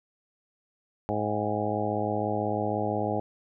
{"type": "harmonic tone with a mistuned harmonic", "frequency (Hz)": 106, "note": "G#2", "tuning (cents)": 36, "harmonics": [1, 2, 3, 4, 5, 6, 7, 8], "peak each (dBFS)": [-34, -34, -34, -34, -34, -34, -34, -34], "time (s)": [1.09, 3.2], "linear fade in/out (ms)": 0, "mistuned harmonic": 8, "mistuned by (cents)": -62, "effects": []}